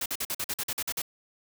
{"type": "noise bursts", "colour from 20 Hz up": "white", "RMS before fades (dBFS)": -31, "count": 11, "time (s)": [0.01, 1.019], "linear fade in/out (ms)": 5, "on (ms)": 49, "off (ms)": 47, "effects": []}